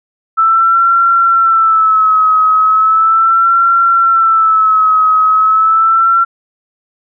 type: tone with vibrato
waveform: sine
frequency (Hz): 1318.5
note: E6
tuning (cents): 0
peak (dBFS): -6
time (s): 0.37-6.25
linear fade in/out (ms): 20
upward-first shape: sine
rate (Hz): 0.37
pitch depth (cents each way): 61
effects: none

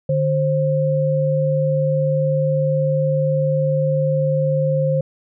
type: tone pair together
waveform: sine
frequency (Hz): 149.39 / 529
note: D3 / C5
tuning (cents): +30 / +19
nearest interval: octave + minor seventh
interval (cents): 2189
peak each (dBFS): -18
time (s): 0.09-5.01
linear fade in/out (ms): 5
effects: none

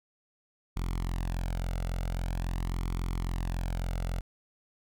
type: tone with flanger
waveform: sawtooth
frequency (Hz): 43.65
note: F1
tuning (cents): 0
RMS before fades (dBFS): -32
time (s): 0.76-4.21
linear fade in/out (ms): 10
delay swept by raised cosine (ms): 0.89 to 1.44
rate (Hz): 0.45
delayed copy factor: +0.65
effects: none

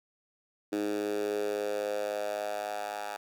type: tone with high-pass filter sweep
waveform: 10% pulse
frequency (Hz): 103.7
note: G#2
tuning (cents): -2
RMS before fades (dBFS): -33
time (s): 0.72-3.17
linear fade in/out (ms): 10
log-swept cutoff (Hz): 320 to 860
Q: 4
effects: none

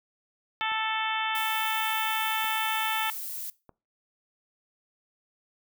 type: harmonic tone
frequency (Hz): 440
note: A4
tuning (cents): 0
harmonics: 2 / 3 / 4 / 5 / 6 / 7 / 8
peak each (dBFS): -31 / -33 / -34 / -35 / -36 / -36 / -37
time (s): 0.61-3.1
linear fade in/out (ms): 0
type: clicks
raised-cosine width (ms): 1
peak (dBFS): -34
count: 3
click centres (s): 0.718 / 2.445 / 3.693
type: noise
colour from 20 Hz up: violet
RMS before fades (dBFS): -36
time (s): 1.35-3.5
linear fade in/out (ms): 2
effects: noise-tail reverb RT60 0.3 s tail -21 dB re dry

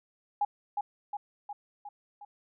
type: tone with echo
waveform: sine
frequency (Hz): 822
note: G#5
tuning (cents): -18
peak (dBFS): -24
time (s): 0.41-0.45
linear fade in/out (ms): 5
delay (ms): 360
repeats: 5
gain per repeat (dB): -4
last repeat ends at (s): 2.25
effects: none

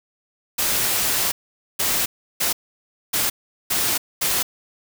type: noise bursts at uneven times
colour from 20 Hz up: white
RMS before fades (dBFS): -21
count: 6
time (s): 0.58-1.32 / 1.79-2.06 / 2.4-2.53 / 3.13-3.3 / 3.7-3.98 / 4.21-4.43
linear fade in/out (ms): 10
effects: none

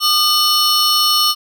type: tone cluster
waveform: square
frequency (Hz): 1212 / 2983 / 4306 / 5430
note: D#6 / F#7 / C8 / F8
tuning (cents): -46 / +13 / +49 / -50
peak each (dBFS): -18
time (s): 0-1.35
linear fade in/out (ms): 50
effects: none

